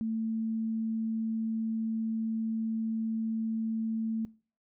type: tone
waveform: sine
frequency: 223.1 Hz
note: A3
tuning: 24 cents sharp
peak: -29 dBFS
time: 0.01-4.25 s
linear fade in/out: 0 ms
effects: noise-tail reverb RT60 0.4 s tail -22 dB re dry